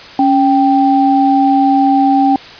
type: tone pair together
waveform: sine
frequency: 277 / 784 Hz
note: C#4 / G5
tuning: -1 / 0 cents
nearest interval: octave + tritone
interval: 1801 cents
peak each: -10 dBFS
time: 0.19-2.36 s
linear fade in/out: 2 ms
effects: white hiss -33 dBFS RMS until 2.59 s + resampled to 11025 Hz